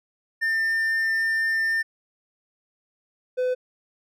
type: tone pair in turn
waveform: triangle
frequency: 1799 / 504.8 Hz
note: A6 / B4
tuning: +38 / +38 cents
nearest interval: octave + minor seventh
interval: 2200 cents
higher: first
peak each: -19 dBFS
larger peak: neither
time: 0.41-1.83 / 3.37-3.55 s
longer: first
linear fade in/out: 20 ms
effects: none